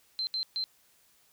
sine tone bursts at uneven times, 4112 Hz, C8, 31 cents flat, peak -29 dBFS, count 3, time 0.19-0.27 / 0.34-0.43 / 0.56-0.64 s, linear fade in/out 0 ms, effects white hiss -65 dBFS RMS until 1.32 s

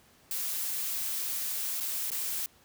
blue noise with dropouts, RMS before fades -33 dBFS, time 0.31-2.46 s, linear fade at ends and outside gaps 1 ms, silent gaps 1.802-1.807 / 2.103-2.117 s, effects pink hiss -61 dBFS RMS until 2.64 s + high-pass 60 Hz 12 dB/octave

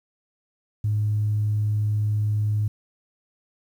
sine tone, 105.6 Hz, G#2, 29 cents sharp, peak -19 dBFS, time 0.84-2.68 s, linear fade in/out 5 ms, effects tanh soft clip ceiling -15 dBFS + 9-bit

